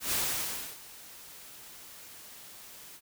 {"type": "noise with ADSR envelope", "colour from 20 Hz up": "white", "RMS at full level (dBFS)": -29, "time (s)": [0, 3.01], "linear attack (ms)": 120, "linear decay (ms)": 650, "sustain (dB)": -20, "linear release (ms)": 52, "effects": []}